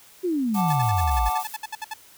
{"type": "exponential sweep", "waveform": "sine", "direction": "down", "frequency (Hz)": [379.2, 49.93], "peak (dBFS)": -21, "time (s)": [0.23, 1.3], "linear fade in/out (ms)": 20}
{"type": "noise with tremolo", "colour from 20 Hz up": "blue", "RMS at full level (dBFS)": -36, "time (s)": [0.54, 1.56], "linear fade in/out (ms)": 2, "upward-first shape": "square", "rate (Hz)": 7, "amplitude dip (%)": 45}
{"type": "chord", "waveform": "triangle", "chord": "D major", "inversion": "first", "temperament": "equal with one note detuned", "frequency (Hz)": [734.5, 880, 1174.7], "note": ["F#5", "A5", "D6"], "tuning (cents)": [-13, 0, 0], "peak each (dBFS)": [-25, -24, -27], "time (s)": [0.54, 1.44], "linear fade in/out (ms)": 50}
{"type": "tone bursts", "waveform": "sawtooth", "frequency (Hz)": 867, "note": "A5", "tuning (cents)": -26, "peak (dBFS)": -25, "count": 14, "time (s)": [0.7, 1.938], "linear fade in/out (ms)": 5, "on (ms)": 29, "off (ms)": 64}
{"effects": ["white hiss -51 dBFS RMS until 2.17 s"]}